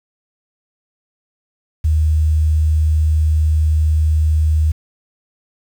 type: tone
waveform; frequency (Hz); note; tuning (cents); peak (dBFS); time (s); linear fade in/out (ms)
sine; 77.78; D#2; 0; -11; 1.84-4.72; 10
effects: 7-bit